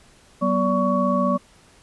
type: tone cluster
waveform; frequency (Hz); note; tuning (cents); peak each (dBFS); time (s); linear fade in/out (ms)
sine; 189.5 / 244.3 / 577 / 1120; F#3 / B3 / D5 / C#6; +42 / -19 / -31 / +18; -23; 0.41-1.38; 20
effects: pink hiss -53 dBFS RMS until 1.82 s + resampled to 24000 Hz